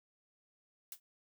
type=noise with exponential decay; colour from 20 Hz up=blue; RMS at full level=-40 dBFS; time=0.92-1 s; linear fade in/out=2 ms; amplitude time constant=17 ms; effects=none

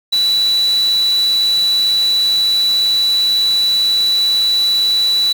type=tone in noise; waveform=sine; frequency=3951 Hz; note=B7; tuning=in tune; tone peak=-11 dBFS; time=0.12-5.33 s; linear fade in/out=10 ms; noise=white; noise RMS=-29 dBFS; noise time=0.12-5.33 s; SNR=+15 dB; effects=none

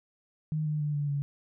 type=tone with pitch steps; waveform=sine; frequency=154.7 / 151.52 / 148.4 / 145.34 / 142.35 Hz; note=D#3 / D#3 / D3 / D3 / C#3; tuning=-10 / -46 / +18 / -18 / +46 cents; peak=-27 dBFS; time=0.52-1.22 s; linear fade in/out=0 ms; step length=140 ms; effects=none

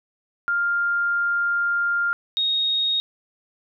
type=tone pair in turn; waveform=sine; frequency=1400 / 3738 Hz; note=F6 / A#7; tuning=+4 / +4 cents; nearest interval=octave + perfect fourth; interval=1700 cents; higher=second; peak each=-19 dBFS; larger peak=neither; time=0.48-2.13 / 2.37-3 s; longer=first; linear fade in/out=0 ms; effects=none

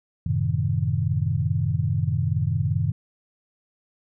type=chord; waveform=sine; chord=F# diminished seventh; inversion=none; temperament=equal; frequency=92.5 / 110 / 130.81 / 155.56 Hz; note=F#2 / A2 / C3 / Eb3; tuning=0 / 0 / 0 / 0 cents; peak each=-26 dBFS; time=0.26-2.92 s; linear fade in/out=5 ms; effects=none

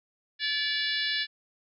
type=harmonic tone with a mistuned harmonic; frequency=577 Hz; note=D5; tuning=31 cents flat; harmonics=3 / 4 / 5 / 6 / 7 / 8 / 9; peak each=-31 / -37 / -36 / -33 / -33 / -39 / -38 dBFS; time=0.39-1.27 s; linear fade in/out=50 ms; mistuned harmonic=8; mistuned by=-23 cents; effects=none

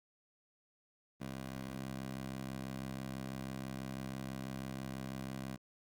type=tone with high-pass filter; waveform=15% pulse; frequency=66.1 Hz; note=C2; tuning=18 cents sharp; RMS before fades=-43 dBFS; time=1.2-5.57 s; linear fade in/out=20 ms; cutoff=150 Hz; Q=1.1; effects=Opus 24 kbps

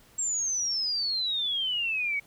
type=exponential sweep; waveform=sine; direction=down; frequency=7590 to 2215 Hz; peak=-26 dBFS; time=0.18-2.2 s; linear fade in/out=10 ms; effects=pink hiss -58 dBFS RMS until 2.26 s

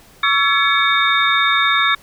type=tone cluster; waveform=sine; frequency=1126 / 1335 / 1704 / 2242 / 3669 Hz; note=C#6 / E6 / G#6 / C#7 / A#7; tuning=+27 / +22 / +44 / +19 / -28 cents; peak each=-19 dBFS; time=0.23-1.95 s; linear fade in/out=5 ms; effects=pink hiss -47 dBFS RMS until 2.02 s

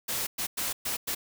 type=noise bursts at uneven times; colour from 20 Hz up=white; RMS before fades=-31 dBFS; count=5; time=0.08-0.27 / 0.38-0.47 / 0.57-0.73 / 0.85-0.97 / 1.07-1.15 s; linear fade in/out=10 ms; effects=none

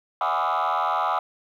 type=tone with frequency modulation; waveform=sine; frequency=1000 Hz; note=B5; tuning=21 cents sharp; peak=-18 dBFS; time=0.21-1.19 s; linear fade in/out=2 ms; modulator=81.4 Hz; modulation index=4; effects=tanh soft clip ceiling -20 dBFS + 10-bit

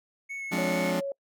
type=tone with vibrato; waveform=triangle; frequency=2200 Hz; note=C#7; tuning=14 cents flat; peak=-32 dBFS; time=0.29-0.92 s; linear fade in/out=20 ms; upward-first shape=sine; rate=4.5 Hz; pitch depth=13 cents each way
type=chord; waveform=sawtooth; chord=D half-diminished seventh; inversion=first; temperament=just; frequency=176.2 / 211.4 / 264.3 / 293.7 Hz; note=F3 / Ab3 / C4 / D4; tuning=+16 / +31 / +18 / 0 cents; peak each=-26 / -29 / -30 / -30 dBFS; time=0.51-1.01 s; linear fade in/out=20 ms
type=tone; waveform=sine; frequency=554.4 Hz; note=C#5; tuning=in tune; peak=-29 dBFS; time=0.58-1.12 s; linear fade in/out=2 ms
effects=noise-tail reverb RT60 0.1 s tail -26 dB re dry

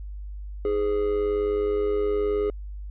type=tone with amplitude modulation; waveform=triangle; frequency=415.3 Hz; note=G#4; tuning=in tune; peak=-17 dBFS; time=0.65-2.5 s; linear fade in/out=2 ms; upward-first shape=sine; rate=99.1 Hz; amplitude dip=60%; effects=added 50 Hz sine -33 dBFS peak until 2.9 s + resampled to 8000 Hz

